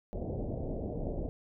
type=low-pass noise; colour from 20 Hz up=pink; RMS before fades=-36 dBFS; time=0.13-1.29 s; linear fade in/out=0 ms; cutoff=680 Hz; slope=48 dB/octave; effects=none